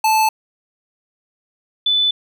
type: tone pair in turn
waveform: square / sine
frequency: 874 / 3496 Hz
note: A5 / A7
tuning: -12 / -12 cents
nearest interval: 2 octaves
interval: 2400 cents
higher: second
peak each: -13 dBFS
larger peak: neither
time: 0.04-0.29 / 1.86-2.11 s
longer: neither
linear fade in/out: 5 ms
effects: none